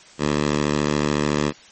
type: tone with high-pass filter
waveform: 10% pulse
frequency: 73.9 Hz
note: D2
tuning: 11 cents sharp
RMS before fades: -21 dBFS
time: 0.18-1.53 s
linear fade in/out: 50 ms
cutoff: 150 Hz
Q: 0.71
effects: white hiss -47 dBFS RMS until 1.71 s + MP3 32 kbps